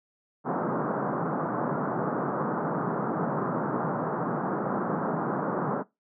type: band-pass noise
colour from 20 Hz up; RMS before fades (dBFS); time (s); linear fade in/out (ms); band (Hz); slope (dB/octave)
pink; -29; 0.44-5.84; 50; 140 to 1400; 48
effects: noise-tail reverb RT60 0.2 s tail -21 dB re dry